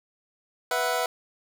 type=chord; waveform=25% pulse; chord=B suspended fourth; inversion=none; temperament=equal; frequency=493.9 / 659.3 / 740 Hz; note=B4 / E5 / F#5; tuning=0 / 0 / 0 cents; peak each=-25 dBFS; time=0.71-1.06 s; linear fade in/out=2 ms; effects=none